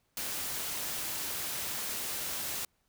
white noise, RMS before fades -36 dBFS, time 0.17-2.65 s, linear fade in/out 2 ms, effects pink hiss -75 dBFS RMS until 2.88 s

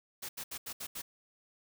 white noise bursts at uneven times, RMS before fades -41 dBFS, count 6, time 0.22-0.29 / 0.37-0.44 / 0.51-0.58 / 0.66-0.73 / 0.8-0.87 / 0.95-1.02 s, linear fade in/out 10 ms, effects none

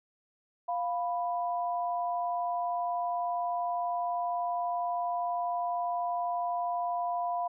sine tone pair together, 700.2 / 987.8 Hz, F5 / B5, +4 / 0 cents, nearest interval tritone, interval 596 cents, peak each -30 / -34 dBFS, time 0.68-7.48 s, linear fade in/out 10 ms, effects none

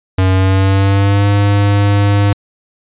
square tone with pitch glide, 94 to 101.33 Hz, F#2 to G#2, +28 to -42 cents, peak -9 dBFS, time 0.18-2.33 s, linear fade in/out 5 ms, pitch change +130 cents, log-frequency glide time 0.32-1.27 s, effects resampled to 8000 Hz

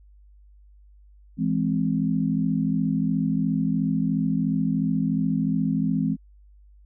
sine chord, E augmented, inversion none, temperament equal, 164.81 / 207.7 / 261.6 Hz, E3 / G#3 / B#3, 0 / 0 / 0 cents, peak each -25 dBFS, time 1.37-6.17 s, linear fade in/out 50 ms, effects added 50 Hz sine -49 dBFS peak until 6.85 s

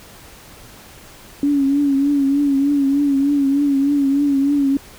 sine tone with vibrato, 280.5 Hz, C#4, 21 cents sharp, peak -13 dBFS, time 1.43-4.77 s, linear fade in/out 2 ms, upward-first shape triangle, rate 3.3 Hz, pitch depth 66 cents each way, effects pink hiss -42 dBFS RMS until 4.98 s

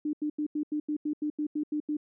sine tone bursts, 300 Hz, D4, 37 cents sharp, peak -27 dBFS, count 12, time 0.05-1.969 s, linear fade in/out 5 ms, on 82 ms, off 85 ms, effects none

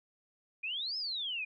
sine exponential two-way sweep, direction up then down, 2400 to 5274 to 2400 Hz, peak -34 dBFS, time 0.63-1.45 s, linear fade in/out 10 ms, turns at 0.97 s, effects none

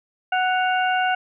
harmonic tone with a mistuned harmonic, 740 Hz, F#5, in tune, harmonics 1 / 2 / 3 / 4, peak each -20 / -23 / -33 / -29 dBFS, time 0.32-1.15 s, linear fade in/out 5 ms, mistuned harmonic 4, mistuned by -100 cents, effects none

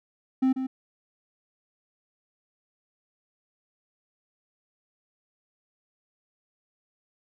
triangle tone with echo, 261.6 Hz, C4, in tune, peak -17 dBFS, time 0.42-0.53 s, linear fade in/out 10 ms, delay 140 ms, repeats 1, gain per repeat -8 dB, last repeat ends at 0.67 s, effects none

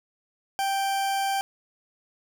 40% pulse tone, 784 Hz, G5, in tune, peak -23 dBFS, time 0.59-1.41 s, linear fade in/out 0 ms, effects none

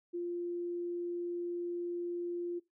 sine tone, 348.3 Hz, F4, 5 cents flat, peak -34 dBFS, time 0.13-2.6 s, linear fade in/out 20 ms, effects noise-tail reverb RT60 0.2 s tail -20 dB re dry

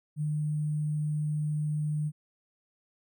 sine tone with sample-and-hold, 151.2 Hz, D#3, 49 cents flat, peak -27 dBFS, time 0.16-2.12 s, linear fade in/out 50 ms, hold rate 8820 Hz, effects none

